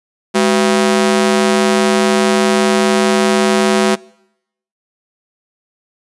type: ring-modulated tone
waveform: sawtooth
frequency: 293.7 Hz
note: D4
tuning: in tune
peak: -3 dBFS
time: 0.34-3.96 s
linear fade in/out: 20 ms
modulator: 84.4 Hz
effects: noise-tail reverb RT60 0.8 s tail -24 dB re dry + resampled to 24000 Hz